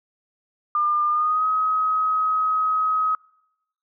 sine tone with pitch glide, 1202 to 1268.3 Hz, D6 to D#6, +40 to +33 cents, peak -18 dBFS, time 0.75-3.15 s, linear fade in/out 2 ms, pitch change +93 cents, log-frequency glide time 1.09-1.46 s, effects noise-tail reverb RT60 0.9 s tail -26 dB re dry

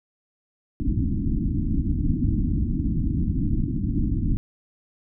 pink low-pass noise, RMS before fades -23 dBFS, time 0.8-4.37 s, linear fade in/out 0 ms, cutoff 320 Hz, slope 96 dB/octave, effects none

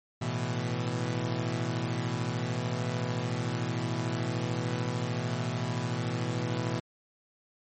sawtooth chord, A suspended second, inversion none, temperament equal, 110 / 123.47 / 164.81 Hz, A2 / B2 / E3, 0 / 0 / 0 cents, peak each -31 / -28 / -31 dBFS, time 0.21-6.8 s, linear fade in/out 10 ms, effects MP3 32 kbps

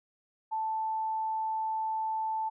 sine tone, 880 Hz, A5, in tune, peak -29 dBFS, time 0.51-2.5 s, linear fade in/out 20 ms, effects none

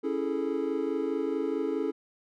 triangle chord, A major seventh, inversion first, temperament equal, 277.2 / 329.6 / 415.3 / 440 Hz, C#4 / E4 / G#4 / A4, 0 / 0 / 0 / 0 cents, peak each -31 dBFS, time 0.03-1.92 s, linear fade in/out 20 ms, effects none

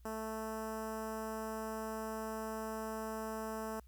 10% pulse tone with notch filter, 220 Hz, A3, in tune, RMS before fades -41 dBFS, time 0.05-3.8 s, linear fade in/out 5 ms, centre 3500 Hz, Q 0.55, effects added 60 Hz sine -56 dBFS peak until 3.87 s + white hiss -75 dBFS RMS until 3.87 s

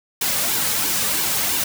white noise with flanger, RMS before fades -21 dBFS, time 0.21-1.64 s, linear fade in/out 5 ms, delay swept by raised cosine 1.5 to 3 ms, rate 3 Hz, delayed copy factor -0.6, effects none

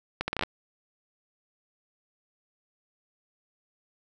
accelerating click train, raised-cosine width 0.3 ms, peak -12 dBFS, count 8, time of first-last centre 0.21-0.435 s, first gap 70 ms, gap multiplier 0.72, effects none

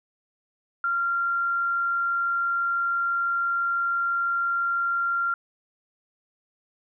sine tone, 1383 Hz, F6, 17 cents flat, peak -22 dBFS, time 0.84-5.34 s, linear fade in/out 2 ms, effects none

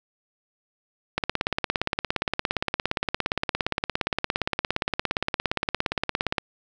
click train, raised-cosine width 0.3 ms, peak -7 dBFS, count 91, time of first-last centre 1.18-6.382 s, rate 17.3 Hz, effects none

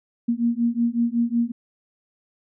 sine beating tone pair, 232.6 / 238 Hz, A#3 / A#3, -4 / +36 cents, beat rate 5.4 Hz, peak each -22 dBFS, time 0.28-1.52 s, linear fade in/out 10 ms, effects none

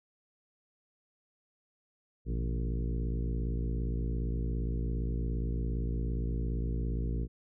harmonic tone with a mistuned harmonic, 57.4 Hz, A#1, 26 cents flat, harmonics 1 / 2 / 3 / 4 / 5 / 6 / 7 / 8, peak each -31 / -37 / -41 / -43 / -45 / -47 / -48 / -49 dBFS, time 2.25-7.28 s, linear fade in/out 50 ms, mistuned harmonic 2, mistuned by +120 cents, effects none

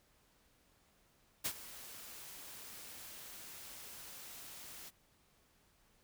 white noise with ADSR envelope, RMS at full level -35 dBFS, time 1.44-4.91 s, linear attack 16 ms, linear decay 69 ms, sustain -16 dB, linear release 32 ms, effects pink hiss -71 dBFS RMS until 6.03 s

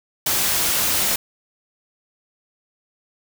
white noise, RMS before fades -20 dBFS, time 0.26-1.16 s, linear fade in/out 5 ms, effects none

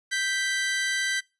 sawtooth tone pair together, 1565.5 / 1975.5 Hz, G6 / B6, -3 / 0 cents, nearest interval major third, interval 403 cents, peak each -24 dBFS, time 0.11-1.21 s, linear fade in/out 20 ms, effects noise-tail reverb RT60 0.3 s tail -25 dB re dry + resampled to 24000 Hz

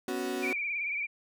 35% pulse chord, B suspended second, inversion none, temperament equal, 246.9 / 277.2 / 370 Hz, B3 / C#4 / F#4, 0 / 0 / 0 cents, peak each -36 / -35 / -32 dBFS, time 0.08-0.53 s, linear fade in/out 2 ms
sine tone with vibrato, 2335 Hz, D7, 11 cents flat, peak -30 dBFS, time 0.42-1.07 s, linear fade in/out 20 ms, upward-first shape sine, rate 18 Hz, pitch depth 63 cents each way
effects none

